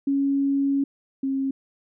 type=tone pair in turn; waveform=sine; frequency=277.2 / 270.1 Hz; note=C#4 / C#4; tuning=0 / -45 cents; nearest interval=unison; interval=45 cents; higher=first; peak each=-19 / -22 dBFS; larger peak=first; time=0.07-0.84 / 1.23-1.51 s; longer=first; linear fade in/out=5 ms; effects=none